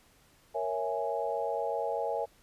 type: chord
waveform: sine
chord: A# half-diminished seventh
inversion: none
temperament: equal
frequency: 466.2 / 554.4 / 659.3 / 830.6 Hz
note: A#4 / C#5 / E5 / G#5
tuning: 0 / 0 / 0 / 0 cents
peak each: -35 / -35 / -35 / -35 dBFS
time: 0.54-2.26 s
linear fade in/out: 20 ms
effects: pink hiss -63 dBFS RMS until 2.42 s + resampled to 32000 Hz